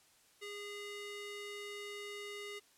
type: ring-modulated tone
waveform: 20% pulse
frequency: 820 Hz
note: G#5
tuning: 22 cents flat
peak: -36 dBFS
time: 0.41-2.6 s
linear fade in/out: 20 ms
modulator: 1230 Hz
effects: white hiss -67 dBFS RMS until 2.77 s + low-pass 11000 Hz 12 dB/octave